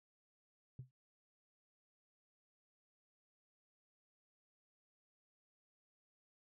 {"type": "tone with exponential decay", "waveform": "sine", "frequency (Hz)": 128.4, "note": "C3", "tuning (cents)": -32, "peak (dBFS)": -40, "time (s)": [0.79, 0.91], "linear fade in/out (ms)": 2, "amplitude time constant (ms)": 25, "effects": ["noise-tail reverb RT60 0.1 s tail -25 dB re dry", "tanh soft clip ceiling -42 dBFS"]}